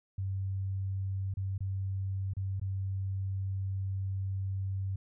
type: tone with dropouts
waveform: sine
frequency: 96.4 Hz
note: G2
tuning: 28 cents flat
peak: -31 dBFS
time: 0.18-4.96 s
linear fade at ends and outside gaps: 5 ms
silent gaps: 1.34-1.37 / 1.58-1.605 / 2.336-2.367 / 2.598-2.614 s
effects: none